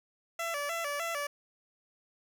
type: tone with vibrato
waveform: 15% pulse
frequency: 622.3 Hz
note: D#5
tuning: in tune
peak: -26 dBFS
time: 0.39-1.27 s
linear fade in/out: 5 ms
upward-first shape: square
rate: 3.3 Hz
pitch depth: 130 cents each way
effects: none